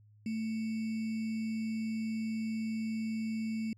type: tone with sample-and-hold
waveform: sine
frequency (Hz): 221.2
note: A3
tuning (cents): +9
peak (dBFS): -32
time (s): 0.26-3.73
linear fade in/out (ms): 2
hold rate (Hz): 2450
effects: added 105 Hz sine -58 dBFS peak until 3.77 s + low-pass 7000 Hz 12 dB/octave